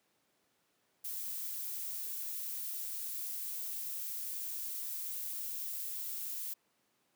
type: noise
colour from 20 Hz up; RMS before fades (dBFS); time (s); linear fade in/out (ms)
violet; -40; 1.04-6.54; 10
effects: pink hiss -75 dBFS RMS until 7.15 s + high-pass 200 Hz 12 dB/octave